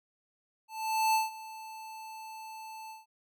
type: tone with ADSR envelope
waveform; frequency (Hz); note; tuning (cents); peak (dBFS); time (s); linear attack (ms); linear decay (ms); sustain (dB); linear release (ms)
square; 880; A5; 0; -24; 0.68-3.06; 460; 160; -19; 160
effects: none

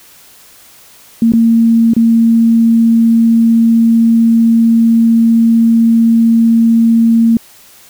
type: tone with dropouts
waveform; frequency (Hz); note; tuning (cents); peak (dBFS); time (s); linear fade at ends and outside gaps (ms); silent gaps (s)
sine; 228.9; A#3; -31; -5; 1.22-7.37; 2; 1.321-1.335 / 1.936-1.965
effects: white hiss -41 dBFS RMS until 7.89 s

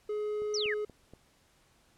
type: tone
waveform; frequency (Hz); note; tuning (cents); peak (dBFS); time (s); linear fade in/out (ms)
triangle; 421.4; G#4; +25; -29; 0.09-0.85; 5
type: click train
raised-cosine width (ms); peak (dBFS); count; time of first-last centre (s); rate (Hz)
2; -36; 4; 0.42-1.136; 4.19
type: exponential sweep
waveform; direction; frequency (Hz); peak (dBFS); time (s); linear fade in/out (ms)
sine; down; 6100 to 1568; -31; 0.54-0.74; 2
effects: pink hiss -66 dBFS RMS until 1.97 s + low-pass 11000 Hz 12 dB/octave

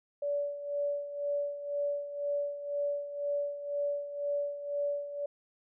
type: tone with tremolo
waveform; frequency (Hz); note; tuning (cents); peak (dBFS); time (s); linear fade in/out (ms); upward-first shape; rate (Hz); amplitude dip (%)
sine; 575; D5; -37; -28; 0.22-5.26; 5; sine; 2; 70
effects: none

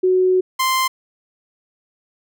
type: tone pair in turn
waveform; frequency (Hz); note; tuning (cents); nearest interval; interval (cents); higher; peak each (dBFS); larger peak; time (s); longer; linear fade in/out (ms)
sine / sawtooth; 370 / 1044; F#4 / C6; 0 / -4; octave + tritone; 1796; second; -12 / -12; neither; 0.03-0.41 / 0.59-0.88; first; 10
effects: none

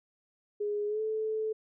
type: tone with pitch glide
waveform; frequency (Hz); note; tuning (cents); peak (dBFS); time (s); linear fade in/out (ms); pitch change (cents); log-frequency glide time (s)
sine; 414.7 to 436.1; G#4 to A4; -3 to -15; -29; 0.6-1.53; 10; +88; 0.87-1.01
effects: none

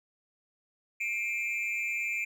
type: tone with amplitude modulation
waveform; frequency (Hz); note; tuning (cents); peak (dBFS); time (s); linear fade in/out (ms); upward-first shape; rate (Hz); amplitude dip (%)
triangle; 2365; D7; +12; -24; 1-2.25; 10; sine; 218; 90
effects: none

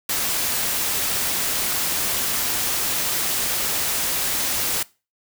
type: noise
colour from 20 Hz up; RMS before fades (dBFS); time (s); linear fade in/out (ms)
white; -23; 0.09-4.83; 5
effects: noise-tail reverb RT60 0.3 s tail -21 dB re dry

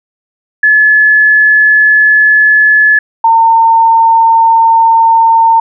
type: tone pair in turn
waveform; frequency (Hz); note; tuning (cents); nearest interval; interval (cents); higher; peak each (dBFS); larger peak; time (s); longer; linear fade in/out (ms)
sine; 1715 / 908.5; A6 / A#5; -45 / -45; major seventh; 1100; first; -3; neither; 0.63-2.99 / 3.24-5.6; neither; 5
effects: none

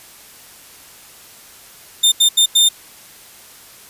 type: tone bursts at uneven times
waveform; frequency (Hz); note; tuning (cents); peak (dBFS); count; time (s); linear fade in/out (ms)
sawtooth; 3613; A7; +45; -6; 4; 2.03-2.12 / 2.2-2.29 / 2.37-2.46 / 2.55-2.69; 10
effects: white hiss -42 dBFS RMS until 3.89 s + resampled to 32000 Hz

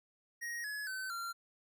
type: tone with pitch steps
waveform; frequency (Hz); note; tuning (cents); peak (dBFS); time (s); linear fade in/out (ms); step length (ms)
square; 1880 / 1694.4 / 1527 / 1376.2; A#6 / G#6 / G6 / F6; +14 / +34 / -46 / -26; -39; 0.41-1.33; 20; 230
effects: none

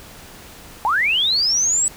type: linear sweep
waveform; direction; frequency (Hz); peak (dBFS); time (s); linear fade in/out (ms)
sine; up; 795 to 7960; -15; 0.85-1.88; 0
effects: pink hiss -41 dBFS RMS until 1.96 s

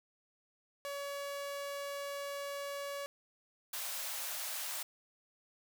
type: tone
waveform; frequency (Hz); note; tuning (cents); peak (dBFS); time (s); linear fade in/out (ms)
sawtooth; 565; C#5; +33; -35; 0.85-3.06; 0
type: high-pass noise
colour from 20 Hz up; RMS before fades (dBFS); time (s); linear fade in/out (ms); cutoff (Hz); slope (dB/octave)
white; -40; 3.73-4.83; 5; 530; 96
effects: none

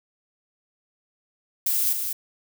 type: noise with echo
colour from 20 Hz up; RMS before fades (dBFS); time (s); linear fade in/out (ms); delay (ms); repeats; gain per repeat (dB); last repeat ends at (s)
violet; -23; 1.66-1.93; 5; 200; 1; -5; 2.13
effects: none

